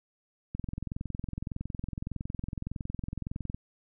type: click train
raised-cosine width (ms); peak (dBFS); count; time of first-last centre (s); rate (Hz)
5; -22; 66; 0.55-3.545; 21.7
effects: none